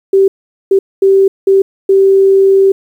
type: tone bursts at uneven times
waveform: sine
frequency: 388.4 Hz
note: G4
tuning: 16 cents flat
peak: -4 dBFS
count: 5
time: 0.13-0.28 / 0.71-0.79 / 1.02-1.28 / 1.47-1.62 / 1.89-2.72 s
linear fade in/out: 5 ms
effects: 7-bit